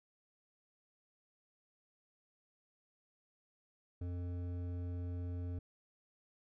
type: tone with hard clipping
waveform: sine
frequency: 88.4 Hz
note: F2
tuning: 22 cents sharp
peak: -40 dBFS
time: 4.01-5.59 s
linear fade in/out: 5 ms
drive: 11 dB
effects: none